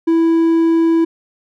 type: tone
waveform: triangle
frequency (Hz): 329.6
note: E4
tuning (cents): 0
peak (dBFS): -8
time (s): 0.07-1.05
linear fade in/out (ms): 10
effects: none